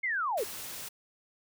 sine linear sweep, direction down, 2180 to 359.9 Hz, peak -28 dBFS, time 0.03-0.44 s, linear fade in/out 10 ms
white noise, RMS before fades -41 dBFS, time 0.37-0.89 s, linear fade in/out 10 ms
effects none

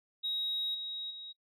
sine tone with level steps, 3800 Hz, A#7, 33 cents sharp, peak -31 / -37 / -43 dBFS, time 0.23-1.33 s, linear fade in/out 20 ms, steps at 0.74 / 1.1 s, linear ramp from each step 10 ms, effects noise-tail reverb RT60 0.1 s tail -21 dB re dry + tanh soft clip ceiling -27 dBFS

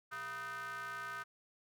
square ring-modulated tone, 142 Hz, C#3, 42 cents sharp, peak -39 dBFS, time 0.11-1.24 s, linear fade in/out 20 ms, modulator 1390 Hz, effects none

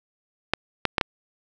clicks, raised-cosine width 0.3 ms, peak -3 dBFS, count 4, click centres 0.536 / 0.853 / 0.982 / 1.012 s, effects none

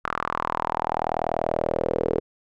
sawtooth tone with band-pass filter sweep, 40.36 Hz, E1, 36 cents flat, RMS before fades -26 dBFS, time 0.04-2.2 s, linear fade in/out 10 ms, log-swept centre 1300 to 440 Hz, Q 4.2, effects none

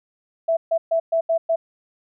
sine tone bursts at uneven times, 659.3 Hz, E5, in tune, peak -16 dBFS, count 6, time 0.48-0.57 / 0.71-0.78 / 0.91-1 / 1.12-1.21 / 1.29-1.38 / 1.49-1.56 s, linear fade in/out 10 ms, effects none

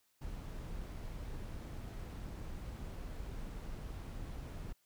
brown noise, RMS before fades -44 dBFS, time 0.21-4.73 s, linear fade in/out 10 ms, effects white hiss -75 dBFS RMS until 4.85 s

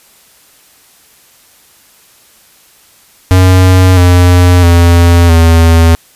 square tone with pitch steps, 92.5 / 89.09 / 85.81 / 82.65 Hz, F#2 / F2 / F2 / E2, 0 / +35 / -30 / +5 cents, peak -3 dBFS, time 3.31-5.95 s, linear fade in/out 0 ms, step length 660 ms, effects white hiss -44 dBFS RMS until 6.15 s + resampled to 32000 Hz

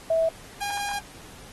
sine / sawtooth tone pair in turn, 652 / 811.3 Hz, E5 / G#5, -19 / -41 cents, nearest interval major third, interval 378 cents, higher second, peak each -19 / -24 dBFS, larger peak first, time 0.1-0.29 / 0.61-0.99 s, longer second, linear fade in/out 5 ms, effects pink hiss -47 dBFS RMS until 1.52 s + AAC 32 kbps

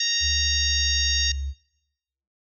harmonic tone, 930 Hz, A#5, 4 cents flat, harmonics 2 / 3 / 4 / 5 / 6 / 7, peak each -31 / -32 / -26 / -29 / -26 / -31 dBFS, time 0-1.32 s, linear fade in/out 5 ms
sine tone with pitch glide, 73.3 to 69.19 Hz, D2 to C#2, -3 to -3 cents, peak -26 dBFS, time 0.2-1.54 s, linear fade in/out 50 ms, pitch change -100 cents, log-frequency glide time 0.4-1.14 s
effects noise-tail reverb RT60 0.9 s tail -22 dB re dry

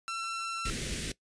sawtooth tone, 1347 Hz, E6, 37 cents sharp, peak -30 dBFS, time 0.08-0.7 s, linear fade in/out 0 ms
pink band-stop noise, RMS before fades -35 dBFS, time 0.65-1.12 s, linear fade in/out 5 ms, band 470 to 1800 Hz, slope 24 dB/octave
effects noise-tail reverb RT60 0.1 s tail -19 dB re dry + resampled to 22050 Hz

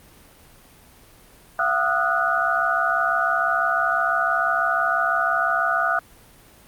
sine tone cluster, 681 / 747 / 1227 / 1321 / 1463 Hz, F5 / F#5 / D#6 / E6 / F#6, -44 / +16 / -25 / +3 / -20 cents, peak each -25 / -28 / -24 / -27 / -22 dBFS, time 1.59-5.99 s, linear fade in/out 2 ms, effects pink hiss -50 dBFS RMS until 6.67 s + Opus 32 kbps

